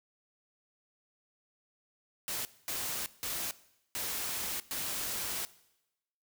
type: noise bursts at uneven times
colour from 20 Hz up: white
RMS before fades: -36 dBFS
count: 5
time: 2.28-2.45 / 2.68-3.06 / 3.23-3.51 / 3.95-4.6 / 4.71-5.45 s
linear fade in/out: 0 ms
effects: noise-tail reverb RT60 0.9 s tail -19 dB re dry